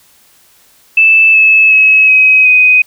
sine tone with pitch steps, 2635 / 2602 / 2569 / 2536 / 2504 Hz, E7 / E7 / E7 / D#7 / D#7, -1 / -23 / -45 / +32 / +10 cents, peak -3 dBFS, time 0.97-2.82 s, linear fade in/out 5 ms, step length 370 ms, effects white hiss -47 dBFS RMS until 2.86 s

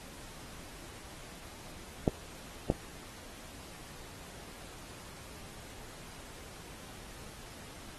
clicks, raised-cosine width 2 ms, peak -11 dBFS, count 2, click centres 2.078 / 2.701 s, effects pink hiss -50 dBFS RMS until 7.98 s + AAC 32 kbps

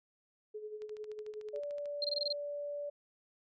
sine tone with tremolo, 425.9 Hz, G#4, 44 cents sharp, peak -39 dBFS, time 0.54-1.6 s, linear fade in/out 10 ms, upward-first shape sine, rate 11 Hz, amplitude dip 60%
click train, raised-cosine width 0.2 ms, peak -39 dBFS, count 15, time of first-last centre 0.82-1.857 s, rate 13.5 Hz
sine tone, 580 Hz, D5, 22 cents flat, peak -37 dBFS, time 1.53-2.9 s, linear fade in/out 10 ms
sine tone bursts, 4186 Hz, C8, in tune, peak -31 dBFS, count 7, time 2.02-2.326 s, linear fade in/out 2 ms, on 24 ms, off 23 ms
effects none

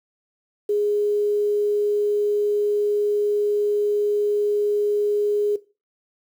sine tone with quantisation, 414.3 Hz, G#4, 4 cents flat, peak -18 dBFS, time 0.69-5.56 s, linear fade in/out 5 ms, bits 8, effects noise-tail reverb RT60 0.3 s tail -17 dB re dry

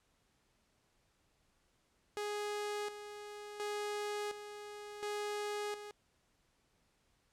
sawtooth tone with tremolo, 415.3 Hz, G#4, in tune, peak -33 dBFS, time 2.17-5.91 s, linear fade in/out 0 ms, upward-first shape square, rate 0.7 Hz, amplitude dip 65%, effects pink hiss -75 dBFS RMS until 7.32 s + low-pass 10000 Hz 12 dB/octave

